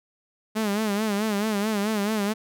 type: tone with vibrato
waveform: sawtooth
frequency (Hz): 209.9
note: G#3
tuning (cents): +19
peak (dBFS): -19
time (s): 0.55-2.34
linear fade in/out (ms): 20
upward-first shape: sine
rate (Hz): 4.6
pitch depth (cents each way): 95
effects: none